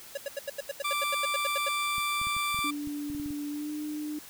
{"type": "tone bursts", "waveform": "square", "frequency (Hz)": 561, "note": "C#5", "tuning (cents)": 21, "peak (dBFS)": -31, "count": 15, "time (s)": [0.15, 1.687], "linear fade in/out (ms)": 5, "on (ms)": 25, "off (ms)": 83}
{"type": "tone", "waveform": "20% pulse", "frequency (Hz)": 1174, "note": "D6", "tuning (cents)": -1, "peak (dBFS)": -23, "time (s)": [0.84, 2.71], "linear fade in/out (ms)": 10}
{"type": "clicks", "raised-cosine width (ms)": 5, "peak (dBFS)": -32, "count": 12, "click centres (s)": [1.982, 2.215, 2.27, 2.366, 2.545, 2.59, 2.873, 3.101, 3.149, 3.199, 3.26, 3.306]}
{"type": "tone with pitch glide", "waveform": "sine", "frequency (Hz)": [292, 300.7], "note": ["D4", "D4"], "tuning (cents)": [-10, 41], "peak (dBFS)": -32, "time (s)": [2.64, 4.19], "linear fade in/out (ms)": 5, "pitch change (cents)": 51, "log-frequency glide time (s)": [3.5, 3.7]}
{"effects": ["white hiss -48 dBFS RMS until 4.29 s"]}